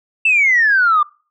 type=exponential sweep; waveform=sine; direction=down; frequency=2697 to 1174.7 Hz; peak=-9 dBFS; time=0.25-1.03 s; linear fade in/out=5 ms; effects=noise-tail reverb RT60 0.4 s tail -26 dB re dry + tanh soft clip ceiling -5 dBFS